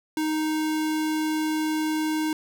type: tone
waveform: square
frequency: 311.1 Hz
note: D#4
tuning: in tune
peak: -24 dBFS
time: 0.17-2.33 s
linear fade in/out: 2 ms
effects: none